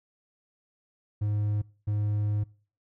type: tone bursts at uneven times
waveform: triangle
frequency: 104.4 Hz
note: G#2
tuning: 10 cents sharp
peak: -23 dBFS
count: 2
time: 1.21-1.62 / 1.87-2.44 s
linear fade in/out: 10 ms
effects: noise-tail reverb RT60 0.4 s tail -22 dB re dry